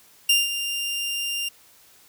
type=tone with ADSR envelope; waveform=sawtooth; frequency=2794 Hz; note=F7; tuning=in tune; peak=-11 dBFS; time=0.29-1.49 s; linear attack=6 ms; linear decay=180 ms; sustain=-11 dB; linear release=10 ms; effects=white hiss -54 dBFS RMS until 2.08 s